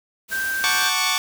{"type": "noise", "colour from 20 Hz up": "white", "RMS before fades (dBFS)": -32, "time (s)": [0.28, 0.91], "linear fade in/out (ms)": 50}
{"type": "tone", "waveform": "sine", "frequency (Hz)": 1568, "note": "G6", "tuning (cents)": 0, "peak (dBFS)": -22, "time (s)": [0.31, 0.9], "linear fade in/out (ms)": 20}
{"type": "chord", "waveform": "10% pulse", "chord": "D major seventh", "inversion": "first", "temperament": "equal", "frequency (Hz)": [740, 880, 1108.7, 1174.7], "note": ["F#5", "A5", "C#6", "D6"], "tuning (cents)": [0, 0, 0, 0], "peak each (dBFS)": [-19, -19, -14, -16], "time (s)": [0.64, 1.18], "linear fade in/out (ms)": 0}
{"effects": []}